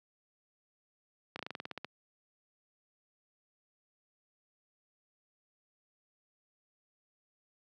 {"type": "slowing click train", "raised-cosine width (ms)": 0.3, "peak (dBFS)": -23, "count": 11, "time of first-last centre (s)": [1.36, 1.846], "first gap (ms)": 32, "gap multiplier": 1.09, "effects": ["high-pass 150 Hz 12 dB/octave"]}